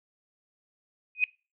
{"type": "tone with exponential growth", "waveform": "sine", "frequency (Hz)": 2500, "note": "D#7", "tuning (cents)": 8, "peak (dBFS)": -16, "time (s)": [1.15, 1.24], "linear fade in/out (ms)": 1, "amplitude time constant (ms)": 19, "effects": ["noise-tail reverb RT60 0.3 s tail -24 dB re dry"]}